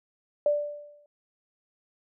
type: tone with exponential decay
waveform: sine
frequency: 587.3 Hz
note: D5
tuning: in tune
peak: -18 dBFS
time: 0.46-1.06 s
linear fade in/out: 2 ms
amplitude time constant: 130 ms
effects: none